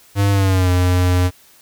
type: tone with pitch glide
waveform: square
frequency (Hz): 100.1 to 90.22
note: G2 to F#2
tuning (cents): +37 to -43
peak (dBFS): -13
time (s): 0.15-1.31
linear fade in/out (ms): 50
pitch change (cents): -180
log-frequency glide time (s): 0.31-0.7
effects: white hiss -49 dBFS RMS until 1.61 s